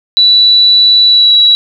sine tone with pitch glide, 3951 to 3906 Hz, B7 to B7, 0 to -20 cents, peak -3 dBFS, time 0.17-1.55 s, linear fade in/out 0 ms, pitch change -20 cents, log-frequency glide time 1.06-1.34 s, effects 7-bit

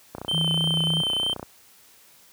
click train, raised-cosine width 1 ms, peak -19 dBFS, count 40, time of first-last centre 0.15-1.429 s, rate 30.5 Hz
triangle tone with vibrato, 3096 Hz, G7, 22 cents flat, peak -21 dBFS, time 0.28-1.34 s, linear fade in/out 10 ms, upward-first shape sine, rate 3.2 Hz, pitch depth 14 cents each way
sine tone, 160.6 Hz, E3, 45 cents flat, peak -24 dBFS, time 0.33-1.02 s, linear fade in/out 10 ms
effects white hiss -54 dBFS RMS until 2.32 s + high-pass 60 Hz 12 dB/octave

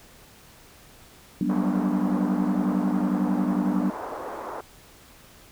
sine chord, G major seventh, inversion third, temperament equal with one note detuned, 185 / 196 / 242.3 / 293.7 Hz, F#3 / G3 / B3 / D4, 0 / 0 / -33 / 0 cents, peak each -27 dBFS, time 1.41-3.9 s, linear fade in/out 2 ms
white band-pass noise, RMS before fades -35 dBFS, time 1.49-4.61 s, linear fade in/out 5 ms, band 300 to 1100 Hz, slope 24 dB/octave
effects pink hiss -51 dBFS RMS until 5.51 s

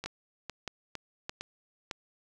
two click trains, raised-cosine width 0.2 ms, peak -18 / -20 dBFS, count 4 / 4, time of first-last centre 0.06-1.912 / 0.04-1.41 s, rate 1.62 / 2.19 Hz, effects none

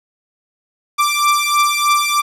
sawtooth beating tone pair, 1174.7 / 1177.9 Hz, D6 / D6, 0 / +5 cents, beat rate 3.2 Hz, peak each -12 dBFS, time 0.98-2.22 s, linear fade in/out 20 ms, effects resampled to 32000 Hz + 8-bit

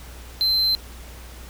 triangle tone, 4100 Hz, C8, 36 cents flat, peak -16 dBFS, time 0.41-0.75 s, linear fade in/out 0 ms, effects added 60 Hz sine -39 dBFS peak until 1.49 s + pink hiss -44 dBFS RMS until 1.49 s

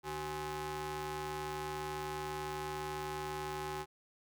sawtooth ring-modulated tone, 226 Hz, A3, 47 cents sharp, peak -31 dBFS, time 0.03-3.86 s, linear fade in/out 50 ms, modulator 605 Hz, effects none

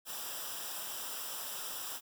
white noise with comb filter, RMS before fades -41 dBFS, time 0.05-2.01 s, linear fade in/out 50 ms, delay 0.46 ms, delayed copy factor -0.7, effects none

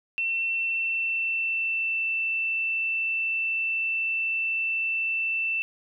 sine tone with pitch glide, 2696 to 2668 Hz, E7 to E7, +38 to +20 cents, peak -24 dBFS, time 0.18-5.62 s, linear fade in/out 0 ms, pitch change -18 cents, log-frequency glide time 0.51-2.06 s, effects none

